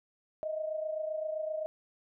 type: tone pair together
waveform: sine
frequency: 622.3 / 650 Hz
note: D#5 / E5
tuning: 0 / -24 cents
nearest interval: minor second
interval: 76 cents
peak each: -33 / -40 dBFS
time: 0.43-1.66 s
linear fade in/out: 0 ms
effects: none